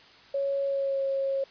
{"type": "tone with pitch glide", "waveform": "sine", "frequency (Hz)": [554.4, 544.2], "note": ["C#5", "C#5"], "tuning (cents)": [0, -32], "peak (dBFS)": -25, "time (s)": [0.34, 1.44], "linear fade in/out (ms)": 5, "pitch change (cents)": -32, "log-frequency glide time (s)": [0.64, 1.02], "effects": ["white hiss -53 dBFS RMS until 1.5 s", "resampled to 11025 Hz"]}